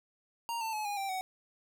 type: tone with pitch steps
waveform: square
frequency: 932.3 / 892.8 / 854.9 / 818.7 / 784 / 750.7 Hz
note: A#5 / A5 / G#5 / G#5 / G5 / F#5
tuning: 0 / +25 / +50 / -25 / 0 / +25 cents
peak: -34 dBFS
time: 0.49-1.21 s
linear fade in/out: 0 ms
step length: 120 ms
effects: none